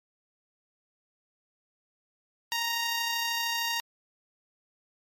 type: tone with amplitude modulation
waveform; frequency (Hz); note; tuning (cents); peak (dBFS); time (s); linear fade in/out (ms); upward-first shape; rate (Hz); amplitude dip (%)
10% pulse; 932.3; A#5; 0; -18; 2.52-3.8; 0; sine; 33; 25
effects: MP3 64 kbps